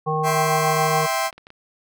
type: harmonic tone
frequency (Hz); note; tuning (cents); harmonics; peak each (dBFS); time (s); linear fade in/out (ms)
155.56; D#3; 0; 1 / 3 / 5 / 7; -25 / -25 / -25 / -25; 0.06-1.07; 20
type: chord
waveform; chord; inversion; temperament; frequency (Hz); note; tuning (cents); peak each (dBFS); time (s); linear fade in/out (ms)
sawtooth; C major; first; just; 654.1 / 784.9 / 1046.5; E5 / G5 / C6; -14 / +2 / 0; -21; 0.23-1.31; 50
type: clicks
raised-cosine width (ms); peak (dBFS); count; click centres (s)
0.3; -27; 9; 0.998 / 1.036 / 1.109 / 1.143 / 1.272 / 1.328 / 1.38 / 1.469 / 1.504
effects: none